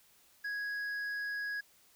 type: tone with hard clipping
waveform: sine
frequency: 1661.2 Hz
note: G#6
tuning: in tune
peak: -36 dBFS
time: 0.44-1.61 s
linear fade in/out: 10 ms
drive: 4 dB
effects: white hiss -65 dBFS RMS until 1.95 s